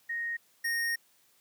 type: tone pair in turn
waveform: sine / square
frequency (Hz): 1864.7 / 1856.2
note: A#6 / A#6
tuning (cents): 0 / -8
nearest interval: unison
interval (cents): 8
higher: first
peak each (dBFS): -31 / -29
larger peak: second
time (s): 0.09-0.37 / 0.64-0.96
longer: second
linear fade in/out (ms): 10
effects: white hiss -66 dBFS RMS until 1.4 s + high-pass 100 Hz 12 dB/octave